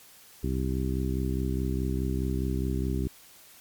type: harmonic tone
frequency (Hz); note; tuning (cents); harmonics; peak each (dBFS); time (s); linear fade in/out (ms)
64.8; C2; -16; 1 / 2 / 3 / 4 / 5 / 6; -29 / -32 / -34 / -35 / -36 / -37; 0.43-3.08; 10
effects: white hiss -53 dBFS RMS until 3.6 s + MP3 96 kbps